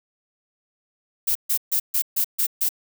violet noise bursts, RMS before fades -21 dBFS, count 7, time 1.27-2.691 s, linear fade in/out 10 ms, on 83 ms, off 140 ms, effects none

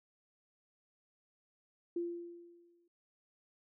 sine tone with exponential decay, 344.4 Hz, F4, 24 cents flat, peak -32 dBFS, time 1.96-2.88 s, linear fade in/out 5 ms, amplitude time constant 200 ms, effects none

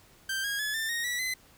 sawtooth tone with pitch steps, 1568 / 1637.4 / 1709.9 / 1785.6 / 1864.7 / 1947.2 / 2033 Hz, G6 / G#6 / A6 / A6 / A#6 / B6 / B6, 0 / -25 / -50 / +25 / 0 / -25 / +50 cents, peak -26 dBFS, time 0.29-1.34 s, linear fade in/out 5 ms, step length 150 ms, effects pink hiss -58 dBFS RMS until 1.57 s

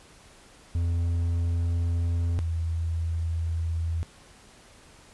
triangle / sine tone pair in turn, 85.2 / 82.73 Hz, F2 / E2, -42 / +7 cents, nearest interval minor second, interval 51 cents, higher first, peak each -21 / -25 dBFS, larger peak first, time 0.75-2.39 / 2.39-4.03 s, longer neither, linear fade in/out 0 ms, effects pink hiss -53 dBFS RMS until 5.13 s + resampled to 24000 Hz

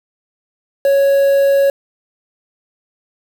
triangle tone with quantisation, 554.4 Hz, C#5, in tune, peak -7 dBFS, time 0.85-1.7 s, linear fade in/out 2 ms, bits 5, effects none

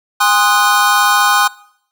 square chord, Ab dominant seventh, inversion none, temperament equal with one note detuned, 814.9 / 1046.5 / 1244.5 / 1480 Hz, Ab5 / C6 / Eb6 / Gb6, -33 / 0 / 0 / 0 cents, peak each -16 dBFS, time 0.2-1.48 s, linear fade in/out 10 ms, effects noise-tail reverb RT60 0.7 s tail -22 dB re dry

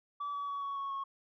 sine tone with pitch steps, 1151 / 1139.8 / 1128.6 / 1117.6 / 1106.7 / 1095.9 Hz, D6 / C#6 / C#6 / C#6 / C#6 / C#6, -35 / +48 / +31 / +14 / -3 / -20 cents, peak -33 dBFS, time 0.2-1.04 s, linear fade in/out 10 ms, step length 140 ms, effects tanh soft clip ceiling -33 dBFS

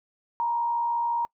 sine tone with frequency modulation, 940 Hz, A#5, 14 cents sharp, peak -23 dBFS, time 0.4-1.25 s, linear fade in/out 0 ms, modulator 65.6 Hz, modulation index 0.3, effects noise-tail reverb RT60 0.1 s tail -25 dB re dry

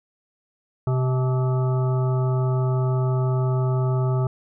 harmonic tone with a mistuned harmonic, 129 Hz, C3, 24 cents flat, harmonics 1 / 3 / 5 / 7 / 9 / 10, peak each -19 / -29 / -33 / -36 / -38 / -39 dBFS, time 0.87-4.27 s, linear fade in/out 2 ms, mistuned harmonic 7, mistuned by -63 cents, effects none

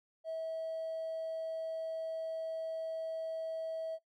triangle tone with hard clipping, 647 Hz, E5, 32 cents flat, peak -36 dBFS, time 0.24-3.99 s, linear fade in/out 50 ms, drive 3 dB, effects noise-tail reverb RT60 0.1 s tail -17 dB re dry

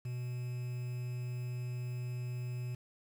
triangle tone with quantisation, 123.47 Hz, B2, in tune, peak -34 dBFS, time 0.05-2.75 s, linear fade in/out 5 ms, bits 9, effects none

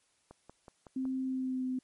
click train, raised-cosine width 1 ms, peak -35 dBFS, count 5, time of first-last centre 0.31-1.053 s, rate 5.38 Hz
sine tone with pitch glide, 261.6 to 256.5 Hz, C4 to C4, 0 to -34 cents, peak -31 dBFS, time 0.96-1.79 s, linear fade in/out 5 ms, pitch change -34 cents, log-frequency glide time 1.24-1.66 s
effects white hiss -72 dBFS RMS until 1.83 s + MP3 48 kbps

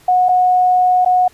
sine tone with dropouts, 730 Hz, F#5, 24 cents flat, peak -9 dBFS, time 0.08-1.28 s, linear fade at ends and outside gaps 5 ms, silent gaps 0.286-0.29 / 1.049-1.059 s, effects pink hiss -48 dBFS RMS until 1.33 s + resampled to 32000 Hz

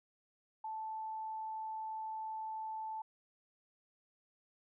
sine tone, 877 Hz, A5, 6 cents flat, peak -39 dBFS, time 0.64-3.02 s, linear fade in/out 5 ms, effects none

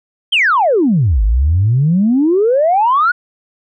sine exponential two-way sweep, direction down then up, 3258 to 49 to 1483 Hz, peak -8 dBFS, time 0.32-3.12 s, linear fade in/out 10 ms, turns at 1.23 s, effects tanh soft clip ceiling -4 dBFS

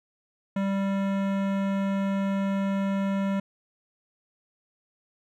sine tone with hard clipping, 196 Hz, G3, in tune, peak -26 dBFS, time 0.56-3.4 s, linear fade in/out 5 ms, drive 18 dB, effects none

